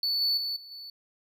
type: tone with level steps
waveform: triangle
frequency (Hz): 4467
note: C#8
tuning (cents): +12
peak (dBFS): -24 / -22 / -28 / -43 / -39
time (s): 0.03-0.9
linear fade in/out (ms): 2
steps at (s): 0.21 / 0.37 / 0.56 / 0.71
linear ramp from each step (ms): 5
effects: none